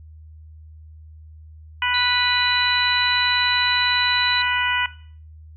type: harmonic tone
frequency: 492.9 Hz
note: B4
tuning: 3 cents flat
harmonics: 2 / 3 / 4 / 5 / 6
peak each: -25 / -25 / -25 / -25 / -25 dBFS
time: 1.82-4.86 s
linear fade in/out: 2 ms
type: tone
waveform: sine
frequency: 3975 Hz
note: B7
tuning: 10 cents sharp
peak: -22 dBFS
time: 1.94-4.42 s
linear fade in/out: 5 ms
effects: noise-tail reverb RT60 0.5 s tail -17 dB re dry + added 78 Hz sine -40 dBFS peak until 5.56 s